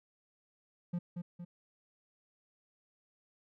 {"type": "tone with echo", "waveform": "triangle", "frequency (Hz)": 174.61, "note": "F3", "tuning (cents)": 0, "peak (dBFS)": -30, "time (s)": [0.93, 0.99], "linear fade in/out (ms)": 10, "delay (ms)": 230, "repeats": 2, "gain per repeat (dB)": -5, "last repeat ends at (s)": 1.45, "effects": []}